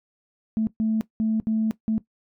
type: tone bursts at uneven times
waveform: sine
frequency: 220 Hz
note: A3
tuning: in tune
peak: -19 dBFS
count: 5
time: 0.57-0.67 / 0.8-1.01 / 1.2-1.4 / 1.47-1.71 / 1.88-1.98 s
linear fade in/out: 0 ms
effects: noise-tail reverb RT60 0.1 s tail -17 dB re dry + tanh soft clip ceiling -15 dBFS